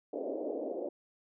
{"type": "band-pass noise", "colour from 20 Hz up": "white", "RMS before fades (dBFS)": -37, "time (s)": [0.13, 0.89], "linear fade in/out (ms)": 5, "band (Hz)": [270, 620], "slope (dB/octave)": 48, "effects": []}